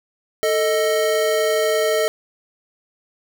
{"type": "tone pair together", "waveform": "square", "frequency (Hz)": [441.7, 624.7], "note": ["A4", "D#5"], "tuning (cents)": [7, 7], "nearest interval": "tritone", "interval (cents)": 600, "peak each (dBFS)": -20, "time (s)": [0.43, 2.08], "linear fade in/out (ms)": 0, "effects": []}